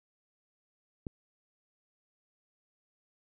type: click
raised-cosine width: 3 ms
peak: -24 dBFS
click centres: 1.068 s
effects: none